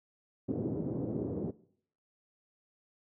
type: band-pass noise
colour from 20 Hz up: white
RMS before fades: -35 dBFS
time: 0.48-1.51 s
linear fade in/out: 10 ms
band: 100 to 400 Hz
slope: 24 dB/octave
effects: noise-tail reverb RT60 0.6 s tail -19 dB re dry